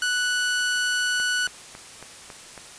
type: tone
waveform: sawtooth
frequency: 1480 Hz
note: F#6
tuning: in tune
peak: -18 dBFS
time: 0.02-1.47 s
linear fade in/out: 2 ms
type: click train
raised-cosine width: 0.5 ms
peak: -24 dBFS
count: 6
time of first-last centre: 1.2-2.577 s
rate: 3.63 Hz
effects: white hiss -43 dBFS RMS until 2.78 s + resampled to 22050 Hz